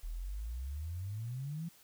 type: exponential sweep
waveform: sine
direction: up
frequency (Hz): 37.61 to 172.6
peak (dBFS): -37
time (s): 0.03-1.69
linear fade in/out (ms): 10
effects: white hiss -62 dBFS RMS until 1.83 s